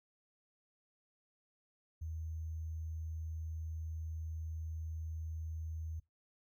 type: tone with sample-and-hold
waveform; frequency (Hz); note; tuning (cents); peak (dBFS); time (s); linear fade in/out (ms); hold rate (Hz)
sine; 80; D#2; +49; -39; 2.01-6; 10; 6300
effects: noise-tail reverb RT60 0.2 s tail -22 dB re dry